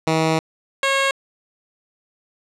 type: tone pair in turn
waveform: 10% pulse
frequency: 160 / 545.1 Hz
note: D#3 / C#5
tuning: +49 / -29 cents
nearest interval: octave + major sixth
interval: 2122 cents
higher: second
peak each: -8 dBFS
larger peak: neither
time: 0.07-0.39 / 0.83-1.11 s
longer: first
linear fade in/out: 2 ms
effects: low-pass 7000 Hz 12 dB/octave